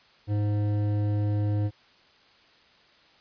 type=tone with hard clipping; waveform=triangle; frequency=103.83 Hz; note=G#2; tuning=in tune; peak=-25 dBFS; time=0.27-1.71 s; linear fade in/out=50 ms; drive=15 dB; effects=white hiss -58 dBFS RMS until 3.2 s + resampled to 11025 Hz